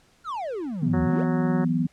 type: exponential two-way sweep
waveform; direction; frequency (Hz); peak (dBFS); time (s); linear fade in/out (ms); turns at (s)
triangle; down then up; 1462 to 69.3 to 851; -26; 0.24-1.25; 50; 1.03
type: chord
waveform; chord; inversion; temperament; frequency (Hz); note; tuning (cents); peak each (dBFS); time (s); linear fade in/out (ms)
sine; E suspended second; none; equal; 164.81 / 185 / 246.9; E3 / F#3 / B3; 0 / 0 / 0; -24 / -28 / -24; 0.82-1.87; 10
type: harmonic tone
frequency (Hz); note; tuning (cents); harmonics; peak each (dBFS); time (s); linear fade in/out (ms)
184.5; F#3; -5; 1 / 2 / 3 / 4 / 5 / 6 / 7 / 8 / 9 / 10; -25 / -31 / -35 / -37 / -39 / -41 / -42 / -43 / -44 / -45; 0.93-1.65; 10
effects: pink hiss -60 dBFS RMS until 1.92 s + low-pass 9000 Hz 12 dB/octave